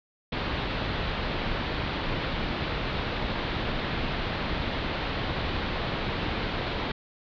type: low-pass noise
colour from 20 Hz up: pink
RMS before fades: -30 dBFS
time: 0.32-6.92 s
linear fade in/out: 5 ms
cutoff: 4200 Hz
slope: 48 dB/octave
effects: none